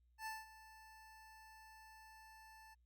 25% pulse tone with ADSR envelope, 880 Hz, A5, in tune, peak -39 dBFS, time 0.18-2.75 s, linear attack 83 ms, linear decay 190 ms, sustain -16 dB, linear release 19 ms, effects added 60 Hz sine -70 dBFS peak until 2.85 s + Opus 48 kbps

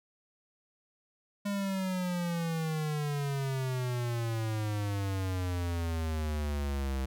square exponential sweep, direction down, 203.9 to 65.41 Hz, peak -31 dBFS, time 1.45-7.06 s, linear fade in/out 10 ms, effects none

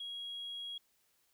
sine tone, 3300 Hz, G#7, 12 cents flat, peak -39 dBFS, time 0-0.78 s, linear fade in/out 5 ms, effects tanh soft clip ceiling -37 dBFS + white hiss -74 dBFS RMS until 1.33 s

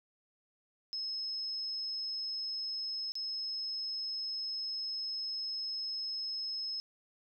sine tone with dropouts, 5180 Hz, E8, 31 cents flat, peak -35 dBFS, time 0.93-6.8 s, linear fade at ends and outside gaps 0 ms, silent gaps 3.12-3.154 s, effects none

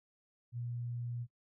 sine tone, 120 Hz, B2, 49 cents flat, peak -37 dBFS, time 0.52-1.27 s, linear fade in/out 50 ms, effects noise-tail reverb RT60 0.1 s tail -19 dB re dry

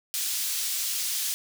pink high-pass noise, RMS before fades -29 dBFS, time 0.14-1.34 s, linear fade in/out 0 ms, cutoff 4400 Hz, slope 12 dB/octave, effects none

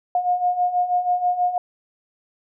sine beating tone pair, 713 / 719.2 Hz, F5 / F#5, +36 / -49 cents, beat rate 6.2 Hz, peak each -24 / -19 dBFS, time 0.15-1.58 s, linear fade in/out 2 ms, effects none

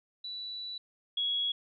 sine tone pair in turn, 3951 / 3336 Hz, B7 / G#7, 0 / +7 cents, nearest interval minor third, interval 293 cents, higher first, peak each -37 / -28 dBFS, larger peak second, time 0.24-0.78 / 1.17-1.52 s, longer first, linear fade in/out 5 ms, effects none

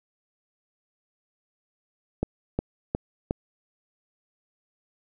click train, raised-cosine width 2 ms, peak -11 dBFS, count 4, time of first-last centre 2.23-3.309 s, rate 2.78 Hz, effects none

